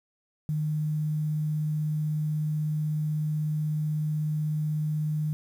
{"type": "tone with quantisation", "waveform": "sine", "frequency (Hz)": 152.7, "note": "D#3", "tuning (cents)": -32, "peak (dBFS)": -25, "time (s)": [0.49, 5.33], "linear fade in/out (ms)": 0, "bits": 9, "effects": []}